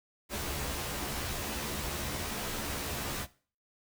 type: noise with comb filter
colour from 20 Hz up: pink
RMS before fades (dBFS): -36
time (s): 0.29-3.27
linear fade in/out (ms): 50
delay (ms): 14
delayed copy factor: +0.8
effects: noise-tail reverb RT60 0.4 s tail -18 dB re dry